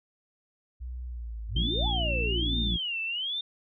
sine tone with pitch glide, 61.74 to 54.69 Hz, B1 to A1, 0 to -10 cents, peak -34 dBFS, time 0.8-1.88 s, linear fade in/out 20 ms, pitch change -210 cents, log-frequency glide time 1.06-1.41 s
sine exponential two-way sweep, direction up then down, 73.42 to 880 to 163.7 Hz, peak -33 dBFS, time 1.47-2.79 s, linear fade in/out 50 ms, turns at 1.87 s
harmonic tone, 58 Hz, A#1, 8 cents flat, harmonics 1 / 2 / 3 / 4 / 5 / 6, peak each -28 / -37 / -41 / -42 / -43 / -44 dBFS, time 1.55-2.77 s, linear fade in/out 10 ms
sine tone with vibrato, 3100 Hz, G7, 20 cents flat, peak -29 dBFS, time 1.56-3.41 s, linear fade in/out 5 ms, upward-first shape sine, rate 1.2 Hz, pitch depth 270 cents each way
effects none

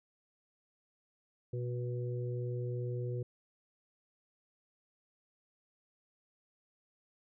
harmonic tone, 122.4 Hz, B2, 15 cents flat, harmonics 1 / 3 / 4, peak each -35 / -42 / -44 dBFS, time 1.53-3.23 s, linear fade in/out 5 ms, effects none

